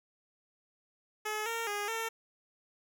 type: tone with pitch steps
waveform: 10% pulse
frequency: 427.2 / 459.3 / 411.1 / 452.2 Hz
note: G#4 / A#4 / G#4 / A4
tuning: +49 / -26 / -18 / +47 cents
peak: -25 dBFS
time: 1.25-2.09 s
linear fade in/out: 10 ms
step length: 210 ms
effects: none